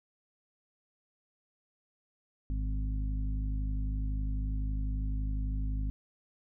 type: harmonic tone with a mistuned harmonic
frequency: 51.91 Hz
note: G#1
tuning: in tune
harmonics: 1 / 2 / 3 / 4 / 5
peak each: -30 / -41 / -44 / -50 / -44 dBFS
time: 2.5-5.9 s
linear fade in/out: 0 ms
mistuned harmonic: 3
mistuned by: -20 cents
effects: none